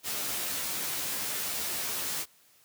white noise with comb filter, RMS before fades -33 dBFS, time 0.03-2.26 s, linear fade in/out 50 ms, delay 14 ms, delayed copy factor +1, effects white hiss -62 dBFS RMS until 2.64 s + high-pass 80 Hz 12 dB/octave

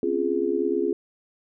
sine chord, Db major seventh, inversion third, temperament just, 259.9 / 277.2 / 346.5 / 415.8 Hz, C4 / Db4 / F4 / Ab4, -11 / 0 / -14 / +2 cents, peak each -31 / -30 / -25 / -25 dBFS, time 0.03-0.93 s, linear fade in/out 2 ms, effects none

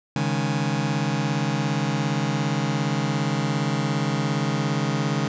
sawtooth chord, C# suspended second, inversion none, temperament just, 138.59 / 155.92 / 207.9 Hz, C#3 / D#3 / G#3, 0 / +4 / +2 cents, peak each -21 / -22 / -23 dBFS, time 0.16-5.28 s, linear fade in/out 2 ms, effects resampled to 16000 Hz + 9-bit

